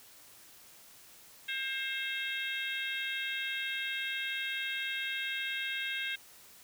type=harmonic tone with a mistuned harmonic; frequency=532 Hz; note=C5; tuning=29 cents sharp; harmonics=3 / 4 / 5 / 6 / 7; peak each=-38 / -39 / -40 / -41 / -41 dBFS; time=1.48-6.16 s; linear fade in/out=10 ms; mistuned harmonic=6; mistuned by=+30 cents; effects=white hiss -56 dBFS RMS until 6.63 s